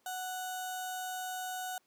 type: tone with notch filter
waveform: 15% pulse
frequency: 740 Hz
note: F#5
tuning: in tune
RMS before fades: -39 dBFS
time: 0.06-1.78 s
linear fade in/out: 2 ms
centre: 2200 Hz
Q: 0.77
effects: pink hiss -73 dBFS RMS until 1.86 s + high-pass 200 Hz 12 dB/octave